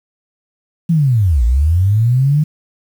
sine linear two-way sweep, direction down then up, 173.6 to 55 to 155.1 Hz, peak -9 dBFS, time 0.89-2.44 s, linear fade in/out 10 ms, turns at 1.44 s, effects 7-bit

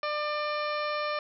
harmonic tone with a mistuned harmonic, 597 Hz, D5, 28 cents sharp, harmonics 1 / 2 / 3 / 4 / 5 / 6 / 7 / 8 / 9, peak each -32 / -32 / -39 / -38 / -46 / -47 / -44 / -50 / -46 dBFS, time 0.03-1.19 s, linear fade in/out 2 ms, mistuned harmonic 8, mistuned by -62 cents, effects none

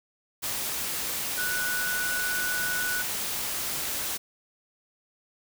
sine tone in noise, 1478 Hz, F#6, 2 cents flat, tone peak -28 dBFS, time 1.37-3.03 s, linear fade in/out 20 ms, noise white, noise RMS -31 dBFS, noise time 0.42-4.18 s, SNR 0 dB, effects none

